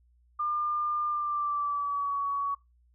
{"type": "tone with pitch glide", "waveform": "sine", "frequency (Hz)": [1200, 1126.1], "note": ["D6", "C#6"], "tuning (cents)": [37, 27], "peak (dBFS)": -27, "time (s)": [0.39, 2.55], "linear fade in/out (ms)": 10, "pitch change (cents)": -110, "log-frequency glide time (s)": [1.08, 2.17], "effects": ["noise-tail reverb RT60 0.2 s tail -20 dB re dry", "added 60 Hz sine -61 dBFS peak until 2.94 s"]}